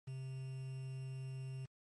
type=tone with quantisation; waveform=triangle; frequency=131.8 Hz; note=C3; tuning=13 cents sharp; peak=-40 dBFS; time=0.07-1.66 s; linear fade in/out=10 ms; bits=10; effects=MP3 48 kbps